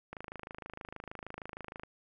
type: click train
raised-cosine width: 0.5 ms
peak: -27 dBFS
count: 46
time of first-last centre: 0.13-1.835 s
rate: 26.4 Hz
effects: none